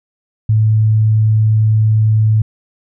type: tone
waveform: sine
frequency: 108.9 Hz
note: A2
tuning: 17 cents flat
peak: -8 dBFS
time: 0.49-2.42 s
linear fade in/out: 5 ms
effects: none